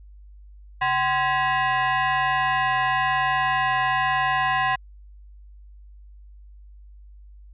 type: tone with frequency modulation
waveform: sine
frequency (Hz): 138.59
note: C#3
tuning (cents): 0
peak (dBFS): -19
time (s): 0.81-4.76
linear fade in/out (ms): 10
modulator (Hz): 899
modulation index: 2.2
effects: added 50 Hz sine -43 dBFS peak until 7.53 s + resampled to 8000 Hz